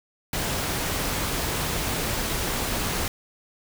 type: noise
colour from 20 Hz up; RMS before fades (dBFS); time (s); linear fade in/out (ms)
pink; -27; 0.33-3.08; 2
effects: none